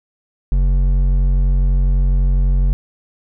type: tone with hard clipping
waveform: triangle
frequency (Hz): 46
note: F#1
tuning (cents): -9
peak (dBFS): -13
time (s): 0.52-2.73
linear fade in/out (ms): 0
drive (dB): 11
effects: none